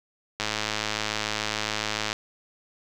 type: click train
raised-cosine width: 0.2 ms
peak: -9 dBFS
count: 186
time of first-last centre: 0.4-2.129 s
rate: 107 Hz
effects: none